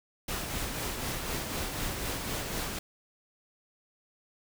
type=noise with tremolo; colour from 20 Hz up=pink; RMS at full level=-33 dBFS; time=0.28-2.79 s; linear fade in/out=5 ms; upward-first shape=sine; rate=4 Hz; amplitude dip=35%; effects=none